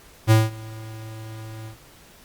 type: tone with ADSR envelope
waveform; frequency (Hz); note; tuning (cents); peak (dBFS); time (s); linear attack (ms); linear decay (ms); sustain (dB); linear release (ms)
square; 110.3; A2; +5; -11; 0.27-1.77; 40; 190; -24; 94
effects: pink hiss -50 dBFS RMS until 2.24 s + Opus 48 kbps